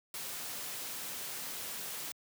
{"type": "noise", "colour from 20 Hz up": "white", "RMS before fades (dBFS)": -41, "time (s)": [0.14, 2.12], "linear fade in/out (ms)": 2, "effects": ["high-pass 100 Hz 12 dB/octave"]}